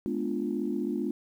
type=chord; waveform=sine; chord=G# diminished seventh; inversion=none; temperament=equal with one note detuned; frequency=211.3 / 246.9 / 293.7 / 349.2 Hz; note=G#3 / B3 / D4 / F4; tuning=+30 / 0 / 0 / 0 cents; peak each=-33 dBFS; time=0.06-1.11 s; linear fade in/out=0 ms; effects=tanh soft clip ceiling -17 dBFS + 10-bit